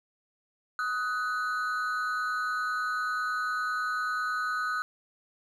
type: ring-modulated tone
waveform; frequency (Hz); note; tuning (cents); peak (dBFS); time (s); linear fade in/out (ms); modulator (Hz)
triangle; 1374; F6; -29; -23; 0.79-4.82; 0; 115
effects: none